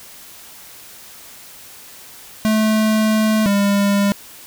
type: tone pair in turn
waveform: square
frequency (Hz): 217.1 / 201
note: A3 / G3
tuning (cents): -23 / +44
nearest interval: minor second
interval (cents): 133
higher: first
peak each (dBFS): -14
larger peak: neither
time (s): 2.45-3.46 / 3.46-4.12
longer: first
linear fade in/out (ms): 0
effects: white hiss -40 dBFS RMS until 4.46 s